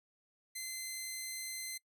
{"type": "tone", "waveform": "10% pulse", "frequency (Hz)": 2063, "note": "C7", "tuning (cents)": -25, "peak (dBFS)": -31, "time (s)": [0.55, 1.78], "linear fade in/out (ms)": 10, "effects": ["noise-tail reverb RT60 0.1 s tail -22 dB re dry"]}